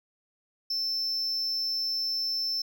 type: tone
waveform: triangle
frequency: 5320 Hz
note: E8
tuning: 15 cents sharp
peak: -26 dBFS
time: 0.7-2.62 s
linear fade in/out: 5 ms
effects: none